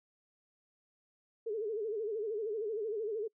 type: tone with vibrato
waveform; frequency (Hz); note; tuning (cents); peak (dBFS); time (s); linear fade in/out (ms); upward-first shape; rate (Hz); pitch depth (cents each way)
sine; 431.7; A4; -33; -33; 1.46-3.28; 10; sine; 13; 110
effects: noise-tail reverb RT60 0.1 s tail -25 dB re dry